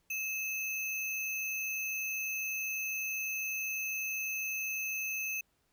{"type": "tone with sample-and-hold", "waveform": "sine", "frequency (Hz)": 2594, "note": "E7", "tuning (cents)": -28, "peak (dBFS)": -33, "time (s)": [0.1, 5.41], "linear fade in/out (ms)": 5, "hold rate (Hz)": 8820, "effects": ["pink hiss -75 dBFS RMS until 5.72 s"]}